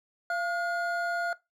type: tone pair together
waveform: triangle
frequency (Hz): 689 / 1433.2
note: F5 / F6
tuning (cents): -24 / +44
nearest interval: octave + minor second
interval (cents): 1268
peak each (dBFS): -29 / -27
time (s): 0.3-1.33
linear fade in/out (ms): 2
effects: noise-tail reverb RT60 0.2 s tail -19 dB re dry